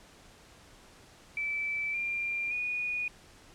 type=tone with pitch steps; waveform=sine; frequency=2318 / 2387 / 2459 Hz; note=D7 / D7 / D#7; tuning=-23 / +28 / -21 cents; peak=-30 dBFS; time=1.37-3.08 s; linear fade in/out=2 ms; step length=570 ms; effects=pink hiss -56 dBFS RMS until 3.54 s + low-pass 9000 Hz 12 dB/octave